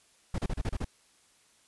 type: noise bursts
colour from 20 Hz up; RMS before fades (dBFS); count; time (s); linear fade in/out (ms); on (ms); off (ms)
brown; -30; 7; 0.34-0.846; 5; 44; 33
effects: white hiss -64 dBFS RMS until 1.67 s + resampled to 24000 Hz